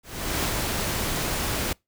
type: noise with ADSR envelope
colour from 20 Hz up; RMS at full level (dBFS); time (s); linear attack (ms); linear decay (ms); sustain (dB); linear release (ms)
pink; -25; 0.03-1.73; 400; 86; -2; 4
effects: noise-tail reverb RT60 0.2 s tail -26 dB re dry